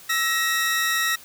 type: tone pair together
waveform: sawtooth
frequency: 1318.5 / 1891.7 Hz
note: E6 / A#6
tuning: 0 / +25 cents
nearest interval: tritone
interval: 625 cents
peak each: -23 / -18 dBFS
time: 0.09-1.16 s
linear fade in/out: 10 ms
effects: white hiss -46 dBFS RMS until 1.24 s